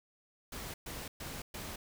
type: noise bursts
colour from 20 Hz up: pink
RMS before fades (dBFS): -43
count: 4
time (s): 0.52-1.76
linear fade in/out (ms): 5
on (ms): 220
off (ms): 120
effects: none